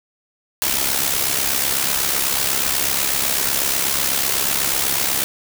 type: noise with amplitude modulation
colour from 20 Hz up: white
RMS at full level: -17 dBFS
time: 0.62-5.24 s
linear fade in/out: 0 ms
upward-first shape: sine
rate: 68.1 Hz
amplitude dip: 60%
effects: none